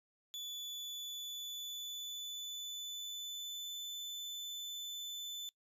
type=tone with pitch glide; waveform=35% pulse; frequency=3460 to 3512 Hz; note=A7 to A7; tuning=-30 to -4 cents; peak=-40 dBFS; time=0.34-5.49 s; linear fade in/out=0 ms; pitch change=+26 cents; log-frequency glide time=0.55-3.81 s; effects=noise-tail reverb RT60 0.1 s tail -22 dB re dry + resampled to 32000 Hz